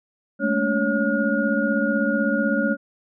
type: tone cluster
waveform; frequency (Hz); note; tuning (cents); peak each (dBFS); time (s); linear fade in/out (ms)
sine; 209 / 224.9 / 284.8 / 555 / 1434; G#3 / A3 / C#4 / C#5 / F6; +11 / +38 / +47 / +2 / +45; -25; 0.39-2.77; 50
effects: none